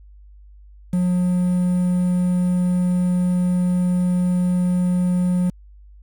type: tone with quantisation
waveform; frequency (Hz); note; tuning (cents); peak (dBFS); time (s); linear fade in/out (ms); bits
triangle; 179.6; F3; +49; -14; 0.93-5.5; 5; 7
effects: added 50 Hz sine -42 dBFS peak until 6.02 s + AAC 64 kbps